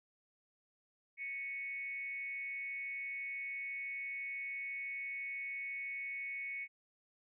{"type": "tone with frequency modulation", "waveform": "sine", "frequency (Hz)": 2217, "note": "C#7", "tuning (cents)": 0, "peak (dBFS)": -39, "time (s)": [1.17, 6.68], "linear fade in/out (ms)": 50, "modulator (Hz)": 275, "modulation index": 0.42, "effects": []}